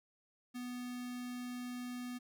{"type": "tone with notch filter", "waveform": "square", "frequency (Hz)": 246.9, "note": "B3", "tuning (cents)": 0, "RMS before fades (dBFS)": -43, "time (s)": [0.54, 2.19], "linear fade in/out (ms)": 20, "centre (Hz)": 640, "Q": 1.4, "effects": []}